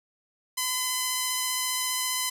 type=tone with vibrato; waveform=5% pulse; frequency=1016 Hz; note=B5; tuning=49 cents sharp; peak=-14 dBFS; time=0.57-2.3 s; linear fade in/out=10 ms; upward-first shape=triangle; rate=15 Hz; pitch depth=12 cents each way; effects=none